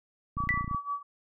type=tone with tremolo; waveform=sine; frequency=1144 Hz; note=D6; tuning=46 cents flat; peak=-28 dBFS; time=0.37-1.03 s; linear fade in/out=10 ms; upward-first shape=sine; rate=5.9 Hz; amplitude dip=85%
type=click train; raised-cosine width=5 ms; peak=-23 dBFS; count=12; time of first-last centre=0.37-0.747 s; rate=29.2 Hz
type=tone with exponential decay; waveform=sine; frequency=1975.5 Hz; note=B6; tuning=in tune; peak=-21 dBFS; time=0.49-0.74 s; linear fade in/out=0 ms; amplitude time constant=54 ms
effects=none